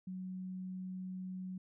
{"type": "tone", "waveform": "sine", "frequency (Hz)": 185.5, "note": "F#3", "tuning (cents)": 5, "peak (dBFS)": -40, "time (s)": [0.07, 1.58], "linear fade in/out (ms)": 5, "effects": []}